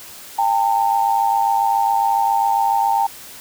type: tone pair together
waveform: sine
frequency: 798 / 905.3 Hz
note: G5 / A5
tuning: +31 / +49 cents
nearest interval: major second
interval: 218 cents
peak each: -17 dBFS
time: 0.38-3.07 s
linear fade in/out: 10 ms
effects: white hiss -38 dBFS RMS until 3.4 s